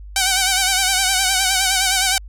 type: tone with vibrato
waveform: 5% pulse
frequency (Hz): 760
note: F#5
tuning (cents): +46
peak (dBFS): -3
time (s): 0.16-2.18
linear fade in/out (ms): 2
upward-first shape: sine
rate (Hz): 9.7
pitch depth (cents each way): 58
effects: added 50 Hz sine -33 dBFS peak until 2.28 s